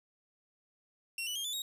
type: tone with pitch steps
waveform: sawtooth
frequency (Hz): 2735 / 2965 / 3215 / 3486 / 3780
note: F7 / F#7 / G7 / A7 / A#7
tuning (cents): -37 / +3 / +43 / -17 / +23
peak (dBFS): -32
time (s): 1.18-1.62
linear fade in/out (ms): 2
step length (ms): 88
effects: resampled to 32000 Hz + 11-bit